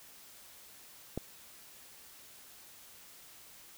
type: click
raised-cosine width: 2 ms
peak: -21 dBFS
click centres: 1.176 s
effects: white hiss -55 dBFS RMS until 3.77 s